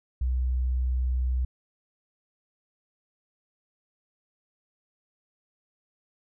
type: tone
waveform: sine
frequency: 63 Hz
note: B1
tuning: 35 cents sharp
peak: -23 dBFS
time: 0.21-1.45 s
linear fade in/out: 5 ms
effects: none